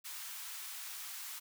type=high-pass noise; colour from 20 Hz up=white; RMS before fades=-45 dBFS; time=0.04-1.4 s; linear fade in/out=20 ms; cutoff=920 Hz; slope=24 dB/octave; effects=none